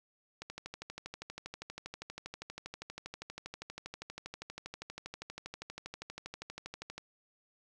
click train, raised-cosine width 0.2 ms, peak -25 dBFS, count 83, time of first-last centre 0.42-6.98 s, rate 12.5 Hz, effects none

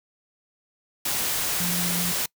sine tone in noise, 175.5 Hz, F3, 9 cents sharp, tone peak -28 dBFS, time 1.6-2.12 s, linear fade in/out 5 ms, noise white, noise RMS -26 dBFS, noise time 1.05-2.26 s, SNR -5 dB, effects noise-tail reverb RT60 0.1 s tail -25 dB re dry

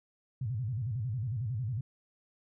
sine tone with vibrato, 116.7 Hz, A#2, 2 cents sharp, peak -31 dBFS, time 0.41-1.81 s, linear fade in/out 5 ms, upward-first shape square, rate 11 Hz, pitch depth 190 cents each way, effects none

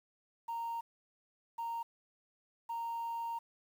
sine tone bursts at uneven times, 927 Hz, A#5, 10 cents flat, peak -34 dBFS, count 3, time 0.48-0.81 / 1.58-1.83 / 2.69-3.39 s, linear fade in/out 10 ms, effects tanh soft clip ceiling -34 dBFS + 10-bit

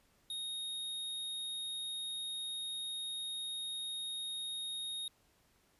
square tone, 3729 Hz, A#7, in tune, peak -39 dBFS, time 0.3-5.08 s, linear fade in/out 2 ms, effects pink hiss -71 dBFS RMS until 5.79 s + resampled to 32000 Hz

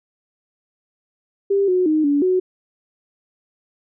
sine tone with pitch steps, 396.7 / 365.7 / 309.9 / 286.9 / 369.2 Hz, G4 / F#4 / D#4 / D4 / F#4, +21 / -20 / -7 / -40 / -4 cents, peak -14 dBFS, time 1.5-2.4 s, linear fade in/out 10 ms, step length 180 ms, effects none

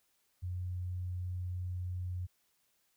sine tone, 90.3 Hz, F#2, 42 cents flat, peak -35 dBFS, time 0.42-2.27 s, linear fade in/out 20 ms, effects white hiss -75 dBFS RMS until 2.96 s

